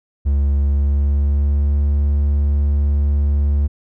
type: tone with pitch glide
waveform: triangle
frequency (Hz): 70.3 to 71.86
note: C#2 to D2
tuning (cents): +25 to -37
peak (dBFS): -11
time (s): 0.25-3.68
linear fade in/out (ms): 20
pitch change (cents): +38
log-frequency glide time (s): 0.54-1.8
effects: none